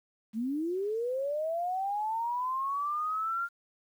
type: linear sweep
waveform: sine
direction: up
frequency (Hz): 208.8 to 1406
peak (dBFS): -29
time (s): 0.33-3.49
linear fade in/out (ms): 50
effects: 10-bit